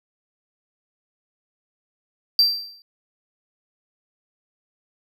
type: tone with exponential decay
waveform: triangle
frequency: 4699 Hz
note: D8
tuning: in tune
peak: -9 dBFS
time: 2.39-2.82 s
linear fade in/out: 1 ms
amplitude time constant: 92 ms
effects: none